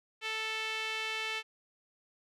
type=tone with band-pass filter; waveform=sawtooth; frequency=440 Hz; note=A4; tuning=in tune; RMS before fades=-36 dBFS; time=0.21-1.43 s; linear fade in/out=50 ms; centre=2700 Hz; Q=2.2; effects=none